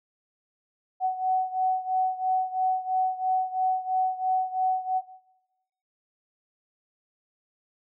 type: beating tone pair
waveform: sine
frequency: 747 / 750 Hz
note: F#5 / F#5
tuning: +16 / +23 cents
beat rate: 3 Hz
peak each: -24 / -28 dBFS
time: 1-5.02 s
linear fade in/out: 50 ms
effects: noise-tail reverb RT60 0.9 s tail -18 dB re dry